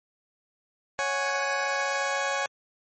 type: chord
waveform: 20% pulse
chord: C# suspended fourth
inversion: none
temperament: just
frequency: 554.4 / 739.2 / 831.5 Hz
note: C#5 / F#5 / G#5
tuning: 0 / -2 / +2 cents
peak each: -24 / -29 / -26 dBFS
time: 0.99-2.46 s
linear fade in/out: 0 ms
effects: MP3 32 kbps